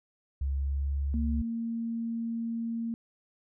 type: tone with pitch glide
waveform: sine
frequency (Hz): 68.7 to 70.02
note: C#2 to C#2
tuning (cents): -15 to +18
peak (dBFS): -27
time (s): 0.41-1.42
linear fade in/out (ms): 5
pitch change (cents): +33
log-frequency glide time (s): 0.56-0.9
type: tone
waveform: sine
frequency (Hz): 230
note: A#3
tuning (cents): -23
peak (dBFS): -30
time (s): 1.14-2.94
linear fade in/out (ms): 0
effects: none